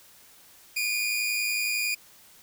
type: tone pair together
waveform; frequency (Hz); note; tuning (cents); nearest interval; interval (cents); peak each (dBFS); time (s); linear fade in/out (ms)
sawtooth; 2343 / 2454; D7 / D#7; -5 / -25; minor second; 80; -29 / -23; 0.76-1.95; 10
effects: white hiss -54 dBFS RMS until 2.42 s